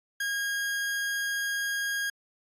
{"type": "tone", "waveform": "40% pulse", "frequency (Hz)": 1631, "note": "G#6", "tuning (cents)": -32, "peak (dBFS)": -27, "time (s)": [0.2, 2.1], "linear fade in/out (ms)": 5, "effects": ["AAC 64 kbps"]}